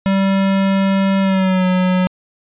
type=tone with pitch glide; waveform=square; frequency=194.2 to 183.62 Hz; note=G3 to F#3; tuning=-16 to -13 cents; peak=-13 dBFS; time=0.06-2.07 s; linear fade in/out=0 ms; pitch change=-97 cents; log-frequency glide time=1.21-1.66 s; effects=resampled to 8000 Hz